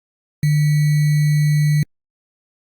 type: tone with sample-and-hold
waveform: sine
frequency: 150 Hz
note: D3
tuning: 37 cents sharp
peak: -12 dBFS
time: 0.43-1.83 s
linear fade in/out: 2 ms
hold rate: 2100 Hz
effects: Opus 48 kbps